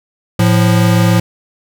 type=tone pair together; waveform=square; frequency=110 / 174.72 Hz; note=A2 / F3; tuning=0 / +1 cents; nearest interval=minor sixth; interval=801 cents; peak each=-11 / -12 dBFS; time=0.39-1.2 s; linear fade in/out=5 ms; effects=none